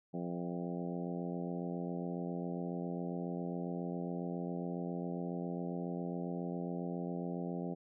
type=harmonic tone with a mistuned harmonic; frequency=87.31 Hz; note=F2; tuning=in tune; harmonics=2 / 3 / 4 / 5 / 6 / 7 / 8 / 9; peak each=-39 / -43 / -45 / -47 / -49 / -50 / -51 / -52 dBFS; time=0.13-7.75 s; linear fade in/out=20 ms; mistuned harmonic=8; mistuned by=-27 cents; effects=none